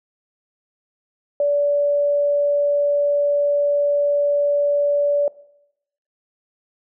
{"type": "tone", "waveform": "sine", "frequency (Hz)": 577, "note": "D5", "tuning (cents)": -31, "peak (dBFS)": -15, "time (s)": [1.4, 5.28], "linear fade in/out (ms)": 2, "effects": ["noise-tail reverb RT60 0.8 s tail -20 dB re dry"]}